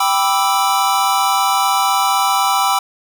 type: chord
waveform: square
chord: E minor seventh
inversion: first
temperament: equal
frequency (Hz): 784 / 987.8 / 1174.7 / 1318.5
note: G5 / B5 / D6 / E6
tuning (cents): 0 / 0 / 0 / 0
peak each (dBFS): -18 / -19 / -22 / -20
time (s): 0-2.79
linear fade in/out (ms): 5
effects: none